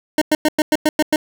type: tone bursts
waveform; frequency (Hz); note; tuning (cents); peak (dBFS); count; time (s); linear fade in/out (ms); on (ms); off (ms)
25% pulse; 306.4; D#4; -27; -8; 8; 0.18-1.16; 2; 35; 100
effects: none